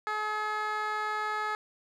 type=tone with band-pass filter; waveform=15% pulse; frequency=426.1 Hz; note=G#4; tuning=44 cents sharp; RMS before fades=-32 dBFS; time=0.07-1.55 s; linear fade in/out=0 ms; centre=1400 Hz; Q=1.2; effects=none